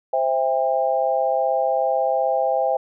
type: chord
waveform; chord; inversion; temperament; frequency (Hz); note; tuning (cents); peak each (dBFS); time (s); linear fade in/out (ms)
sine; C major; none; equal with one note detuned; 523.3 / 659.3 / 801.9; C5 / E5 / G5; 0 / 0 / +39; -22; 0.13-2.77; 5
effects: none